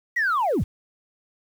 sine linear sweep, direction down, 1975.5 to 35.69 Hz, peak -18 dBFS, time 0.16-0.64 s, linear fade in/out 10 ms, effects tanh soft clip ceiling -16 dBFS + 8-bit

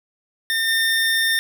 25% pulse tone with level steps, 1812 Hz, A#6, 50 cents flat, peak -15 / -13 dBFS, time 0.5-1.39 s, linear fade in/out 0 ms, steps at 0.67 s, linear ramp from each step 20 ms, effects none

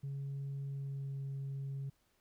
sine tone with pitch glide, 138.59 to 137.16 Hz, C#3 to C#3, 0 to -18 cents, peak -36 dBFS, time 0.03-1.9 s, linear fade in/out 10 ms, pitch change -18 cents, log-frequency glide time 0.66-1.2 s, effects tanh soft clip ceiling -36 dBFS + pink hiss -75 dBFS RMS until 2.2 s

